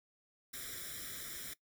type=noise with comb filter; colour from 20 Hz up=white; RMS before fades=-45 dBFS; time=0.53-1.54 s; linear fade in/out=10 ms; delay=0.55 ms; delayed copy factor=+1; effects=noise-tail reverb RT60 0.1 s tail -19 dB re dry